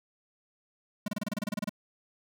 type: tone bursts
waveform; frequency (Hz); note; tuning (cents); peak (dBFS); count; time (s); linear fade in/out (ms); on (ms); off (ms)
square; 207.7; G#3; 0; -30; 13; 1.06-1.694; 5; 22; 29
effects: none